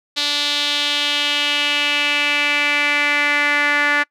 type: tone with band-pass filter sweep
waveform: sawtooth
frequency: 291.2 Hz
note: D4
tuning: 15 cents flat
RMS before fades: -18 dBFS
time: 0.16-4.04 s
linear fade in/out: 20 ms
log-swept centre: 3900 to 1800 Hz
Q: 3.5
effects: noise-tail reverb RT60 0.1 s tail -24 dB re dry